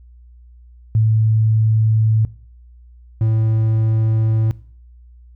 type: tone pair in turn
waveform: sine / triangle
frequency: 110 / 110.7 Hz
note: A2 / A2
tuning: 0 / +11 cents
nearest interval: unison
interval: 11 cents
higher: second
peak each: -11 dBFS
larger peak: neither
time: 0.95-2.25 / 3.21-4.51 s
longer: neither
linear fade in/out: 0 ms
effects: noise-tail reverb RT60 0.5 s tail -20 dB re dry + added 60 Hz sine -41 dBFS peak until 5.35 s